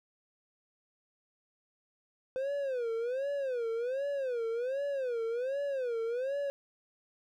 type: tone with vibrato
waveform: triangle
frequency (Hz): 508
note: B4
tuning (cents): +49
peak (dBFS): -29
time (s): 2.36-6.5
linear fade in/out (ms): 0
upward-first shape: sine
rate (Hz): 1.3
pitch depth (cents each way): 200
effects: none